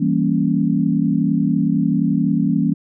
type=chord; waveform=sine; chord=E diminished seventh; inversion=none; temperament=equal; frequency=164.81 / 196 / 233.1 / 277.2 Hz; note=E3 / G3 / Bb3 / Db4; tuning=0 / 0 / 0 / 0 cents; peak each=-20 dBFS; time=0-2.74 s; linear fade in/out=10 ms; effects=none